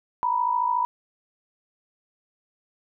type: tone pair together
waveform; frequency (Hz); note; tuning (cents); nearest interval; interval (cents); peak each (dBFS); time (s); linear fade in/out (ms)
sine; 932.3 / 986.1; A#5 / B5; 0 / -3; minor second; 97; -26 / -22; 0.23-0.85; 0
effects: none